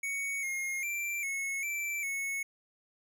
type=tone with pitch steps; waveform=square; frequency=2230 / 2142 / 2353 / 2189 / 2335 / 2200 Hz; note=C#7 / C7 / D7 / C#7 / D7 / C#7; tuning=+10 / +40 / +3 / -22 / -11 / -14 cents; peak=-33 dBFS; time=0.03-2.43 s; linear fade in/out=5 ms; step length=400 ms; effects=none